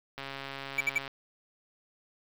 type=click train; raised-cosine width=0.3 ms; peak=-23 dBFS; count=124; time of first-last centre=0.18-1.078 s; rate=137 Hz
type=tone bursts; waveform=triangle; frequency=2315 Hz; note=D7; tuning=25 cents flat; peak=-22 dBFS; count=3; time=0.78-0.983 s; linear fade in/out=5 ms; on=27 ms; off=61 ms
effects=8-bit